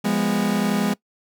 40% pulse chord, F diminished, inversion none, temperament equal with one note detuned, 174.61 / 205.5 / 246.9 Hz, F3 / Ab3 / Cb4, 0 / -18 / 0 cents, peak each -26 / -20 / -25 dBFS, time 0.04-0.94 s, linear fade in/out 10 ms, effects noise-tail reverb RT60 0.1 s tail -21 dB re dry

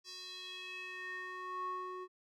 square tone with band-pass filter sweep, 368 Hz, F#4, 9 cents flat, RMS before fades -44 dBFS, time 0.04-2.08 s, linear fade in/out 50 ms, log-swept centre 5200 to 740 Hz, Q 4.1, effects none

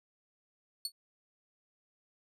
sawtooth tone with exponential decay, 4422 Hz, C#8, 5 cents flat, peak -27 dBFS, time 0.85-0.92 s, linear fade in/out 2 ms, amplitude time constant 15 ms, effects resampled to 32000 Hz

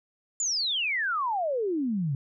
sine exponential sweep, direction down, 7250 to 130.81 Hz, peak -25 dBFS, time 0.4-2.15 s, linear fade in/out 2 ms, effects none

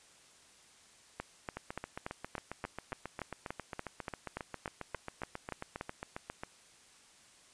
two click trains, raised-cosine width 0.5 ms, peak -22 / -24 dBFS, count 17 / 37, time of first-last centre 1.2-5.811 / 1.57-6.435 s, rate 3.47 / 7.4 Hz, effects white hiss -61 dBFS RMS until 7.53 s + resampled to 22050 Hz

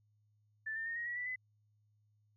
sine tone with pitch steps, 1760 / 1800.1 / 1841.1 / 1883.1 / 1926 / 1969.8 / 2015 Hz, A6 / A6 / A#6 / A#6 / B6 / B6 / B6, 0 / +39 / -22 / +17 / -44 / -5 / +34 cents, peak -37 dBFS, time 0.66-1.36 s, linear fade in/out 10 ms, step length 100 ms, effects added 105 Hz sine -70 dBFS peak until 2.36 s

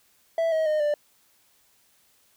triangle tone with pitch steps, 659.3 / 635.7 / 613 / 591.1 Hz, E5 / D#5 / D#5 / D5, 0 / +37 / -26 / +11 cents, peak -19 dBFS, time 0.38-0.94 s, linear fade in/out 2 ms, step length 140 ms, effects white hiss -63 dBFS RMS until 2.36 s

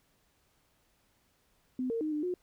sine tone with pitch steps, 254.9 / 458.1 / 308.8 / 300.2 / 360.4 Hz, C4 / A#4 / D#4 / D4 / F#4, -45 / -30 / -13 / +38 / -45 cents, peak -30 dBFS, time 1.79-2.34 s, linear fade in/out 2 ms, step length 110 ms, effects pink hiss -71 dBFS RMS until 2.42 s

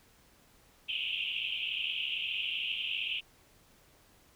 white band-pass noise, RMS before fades -35 dBFS, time 0.88-3.21 s, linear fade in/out 20 ms, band 2500 to 3200 Hz, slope 96 dB/octave, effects pink hiss -63 dBFS RMS until 4.35 s

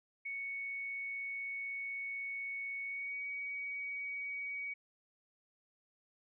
sine tone with pitch glide, 2221 to 2256 Hz, C#7 to C#7, +3 to +30 cents, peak -38 dBFS, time 0.25-4.74 s, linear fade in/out 10 ms, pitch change +27 cents, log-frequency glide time 2.85-3.23 s, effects none

